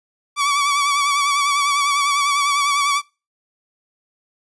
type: tone with vibrato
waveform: sawtooth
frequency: 1142 Hz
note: D6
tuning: 49 cents flat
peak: -12 dBFS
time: 0.36-3.02 s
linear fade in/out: 50 ms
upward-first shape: sine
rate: 10 Hz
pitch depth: 46 cents each way
effects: noise-tail reverb RT60 0.3 s tail -24 dB re dry + resampled to 24000 Hz